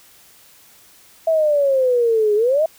sine exponential two-way sweep, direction down then up, 659.3 to 410.8 to 659.3 Hz, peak -13 dBFS, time 1.27-2.66 s, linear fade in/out 5 ms, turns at 2.35 s, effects white hiss -49 dBFS RMS until 2.78 s

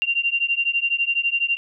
sine beating tone pair, 2766 / 2778 Hz, F7 / F7, -17 / -10 cents, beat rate 12 Hz, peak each -22 dBFS, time 0.02-1.57 s, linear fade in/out 0 ms, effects none

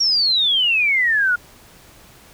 sine exponential sweep, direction down, 5660 to 1404 Hz, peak -14 dBFS, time 0-1.36 s, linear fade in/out 10 ms, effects pink hiss -47 dBFS RMS until 2.33 s

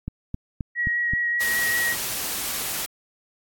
click train, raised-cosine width 5 ms, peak -16 dBFS, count 5, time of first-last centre 0.08-1.135 s, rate 3.79 Hz
sine tone with vibrato, 1905 Hz, A#6, 37 cents sharp, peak -21 dBFS, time 0.75-1.96 s, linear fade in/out 50 ms, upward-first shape triangle, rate 5.1 Hz, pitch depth 15 cents each way
white noise, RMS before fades -28 dBFS, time 1.4-2.86 s, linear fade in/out 10 ms
effects AAC 64 kbps

